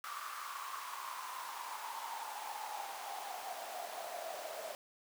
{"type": "noise with high-pass filter sweep", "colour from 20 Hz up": "pink", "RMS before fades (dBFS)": -44, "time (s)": [0.04, 4.75], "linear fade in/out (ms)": 0, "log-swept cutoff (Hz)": [1200, 620], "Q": 7.4, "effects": []}